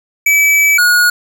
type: tone pair in turn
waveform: square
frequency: 2298 / 1447.6 Hz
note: D7 / F#6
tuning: -38 / -38 cents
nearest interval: minor sixth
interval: 800 cents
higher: first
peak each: -8 dBFS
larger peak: neither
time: 0.26-0.78 / 0.78-1.1 s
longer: first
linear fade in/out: 5 ms
effects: none